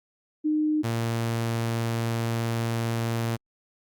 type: tone pair in turn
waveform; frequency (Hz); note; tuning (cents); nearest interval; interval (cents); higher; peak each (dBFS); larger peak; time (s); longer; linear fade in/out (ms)
sine / sawtooth; 305.8 / 115.38; D#4 / A#2; -30 / -17; octave + perfect fourth; 1687; first; -21; neither; 0.44-0.83 / 0.83-3.37; second; 20
effects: Opus 48 kbps